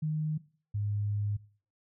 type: tone pair in turn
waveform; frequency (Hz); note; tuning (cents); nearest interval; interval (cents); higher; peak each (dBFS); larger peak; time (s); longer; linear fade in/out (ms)
sine; 154.4 / 103.24; D#3 / G#2; -13 / -10; perfect fifth; 697; first; -28 / -29; first; 0.02-0.38 / 0.74-1.37; second; 10
effects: noise-tail reverb RT60 0.4 s tail -18 dB re dry